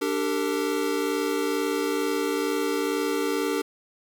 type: chord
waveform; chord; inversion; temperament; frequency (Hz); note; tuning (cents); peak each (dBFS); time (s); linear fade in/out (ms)
square; G minor; second; equal with one note detuned; 293.7 / 392 / 454.2; D4 / G4 / Bb4; 0 / 0 / -45; -29; 0.01-3.62; 10
effects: none